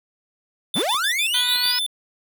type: tone bursts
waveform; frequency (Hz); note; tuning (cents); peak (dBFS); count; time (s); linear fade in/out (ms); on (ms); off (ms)
square; 3531; A7; +5; -22; 8; 0.74-1.864; 2; 81; 68
type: linear sweep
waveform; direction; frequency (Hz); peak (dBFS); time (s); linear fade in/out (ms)
45% pulse; up; 110 to 5274; -21; 0.75-1.8; 20
type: clicks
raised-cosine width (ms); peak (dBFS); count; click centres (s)
0.5; -24; 3; 0.945 / 1.557 / 1.658
type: harmonic tone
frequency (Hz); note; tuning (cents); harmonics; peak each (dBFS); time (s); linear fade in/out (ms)
492.1; B4; -6; 2 / 3 / 4 / 5 / 6 / 7 / 8 / 9; -34 / -30 / -33 / -32 / -32 / -31 / -30 / -32; 1.34-1.79; 5
effects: none